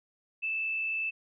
sine tone with frequency modulation, 2635 Hz, E7, 1 cent flat, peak -29 dBFS, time 0.42-1.11 s, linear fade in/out 20 ms, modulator 61.7 Hz, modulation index 0.46, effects none

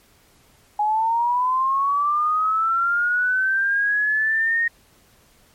sine linear sweep, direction up, 830.6 to 1864.7 Hz, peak -17 dBFS, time 0.79-4.68 s, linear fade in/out 5 ms, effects pink hiss -56 dBFS RMS until 5.54 s + MP3 64 kbps

